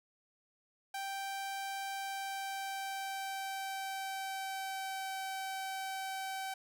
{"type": "tone with pitch glide", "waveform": "sawtooth", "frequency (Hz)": [783, 769.1], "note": ["G5", "G5"], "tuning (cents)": [-2, -33], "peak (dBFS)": -34, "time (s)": [0.94, 6.54], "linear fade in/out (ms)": 5, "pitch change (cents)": -31, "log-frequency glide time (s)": [1.9, 5.18], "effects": []}